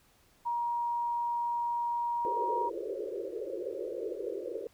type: tone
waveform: sine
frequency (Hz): 948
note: A#5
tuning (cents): +29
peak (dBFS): -29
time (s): 0.45-2.7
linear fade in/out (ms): 20
type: band-pass noise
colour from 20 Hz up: white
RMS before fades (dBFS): -37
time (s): 2.25-4.67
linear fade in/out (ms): 0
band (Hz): 340 to 550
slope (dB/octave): 96
effects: pink hiss -65 dBFS RMS until 4.73 s

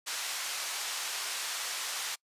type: band-pass noise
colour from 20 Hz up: white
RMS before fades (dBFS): -36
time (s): 0.06-2.16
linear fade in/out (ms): 20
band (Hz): 810 to 7400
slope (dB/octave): 12
effects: noise-tail reverb RT60 0.1 s tail -26 dB re dry + resampled to 32000 Hz

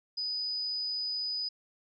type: tone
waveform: sine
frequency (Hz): 4978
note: D#8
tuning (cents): 0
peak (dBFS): -31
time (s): 0.17-1.49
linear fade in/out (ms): 10
effects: none

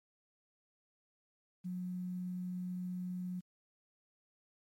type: tone with quantisation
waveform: sine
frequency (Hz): 181.2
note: F#3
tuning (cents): -36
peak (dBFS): -37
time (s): 1.64-3.41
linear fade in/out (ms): 20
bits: 11
effects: MP3 64 kbps

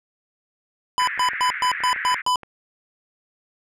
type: tone bursts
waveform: square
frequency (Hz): 1000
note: B5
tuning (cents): +21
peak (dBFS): -18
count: 7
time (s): 0.98-2.358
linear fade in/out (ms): 0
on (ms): 94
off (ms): 120
type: band-pass noise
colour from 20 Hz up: pink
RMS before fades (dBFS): -29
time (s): 0.99-2.22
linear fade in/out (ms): 10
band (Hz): 1600 to 2100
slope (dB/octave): 48
type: click train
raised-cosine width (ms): 0.5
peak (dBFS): -24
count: 10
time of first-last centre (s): 1.02-2.433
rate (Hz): 6.37
effects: low-pass 9000 Hz 12 dB/octave

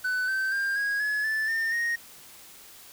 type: tone with pitch steps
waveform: triangle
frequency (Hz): 1500 / 1547.5 / 1596.6 / 1647.1 / 1699.3 / 1753.2 / 1808.7 / 1866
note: F#6 / G6 / G6 / G#6 / G#6 / A6 / A6 / A#6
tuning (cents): +23 / -23 / +31 / -15 / +39 / -7 / +47 / +1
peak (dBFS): -23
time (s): 0.04-1.96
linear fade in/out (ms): 10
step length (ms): 240
effects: white hiss -49 dBFS RMS until 2.92 s

